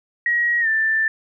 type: tone with pitch glide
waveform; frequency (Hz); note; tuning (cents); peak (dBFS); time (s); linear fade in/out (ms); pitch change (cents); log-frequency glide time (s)
sine; 1900 to 1772.8; A#6 to A6; +33 to +13; -16; 0.26-1.08; 2; -120; 0.6-0.68
effects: none